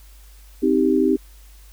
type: chord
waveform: sine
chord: C minor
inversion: none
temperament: just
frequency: 261.6 / 314 / 392.4 Hz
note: C4 / Eb4 / G4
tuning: 0 / +16 / +2 cents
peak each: -19 dBFS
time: 0.62-1.17 s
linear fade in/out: 20 ms
effects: added 50 Hz sine -43 dBFS peak until 1.72 s + white hiss -53 dBFS RMS until 1.72 s